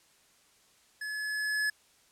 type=tone with level ramp; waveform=square; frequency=1707 Hz; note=G#6; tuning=47 cents sharp; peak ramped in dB=-36 to -27 dBFS; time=1.01-1.7 s; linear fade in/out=5 ms; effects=white hiss -64 dBFS RMS until 2.11 s + low-pass 10000 Hz 12 dB/octave